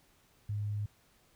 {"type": "tone", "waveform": "sine", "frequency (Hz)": 103.83, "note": "G#2", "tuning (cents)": 0, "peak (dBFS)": -32, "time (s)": [0.49, 0.86], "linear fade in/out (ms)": 5, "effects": ["pink hiss -67 dBFS RMS until 1.35 s"]}